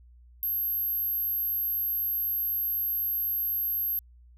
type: tone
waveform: sine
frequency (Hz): 12544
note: G9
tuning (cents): 0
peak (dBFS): -26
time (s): 0.43-3.99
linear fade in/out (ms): 0
effects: added 60 Hz sine -51 dBFS peak until 4.37 s